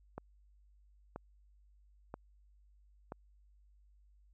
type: click train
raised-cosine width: 1 ms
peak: -28 dBFS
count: 4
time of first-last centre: 0.18-3.121 s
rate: 1.02 Hz
effects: added 50 Hz sine -62 dBFS peak until 4.33 s